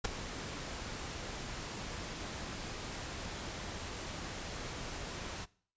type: noise with ADSR envelope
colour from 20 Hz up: pink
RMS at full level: -29 dBFS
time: 0.04-5.46 s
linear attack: 11 ms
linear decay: 10 ms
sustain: -13 dB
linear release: 28 ms
effects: noise-tail reverb RT60 0.5 s tail -22 dB re dry + resampled to 16000 Hz